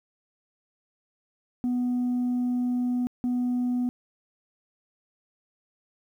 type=tone bursts at uneven times; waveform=sine; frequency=246.9 Hz; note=B3; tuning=in tune; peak=-21 dBFS; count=2; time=1.64-3.07 / 3.24-3.89 s; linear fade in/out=0 ms; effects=tanh soft clip ceiling -22 dBFS + 10-bit